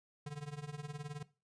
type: tone with tremolo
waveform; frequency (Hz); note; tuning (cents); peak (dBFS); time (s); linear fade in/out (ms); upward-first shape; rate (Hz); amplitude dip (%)
square; 146.9; D3; +1; -39; 0.26-1.23; 5; triangle; 19; 90
effects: noise-tail reverb RT60 0.3 s tail -18 dB re dry + resampled to 22050 Hz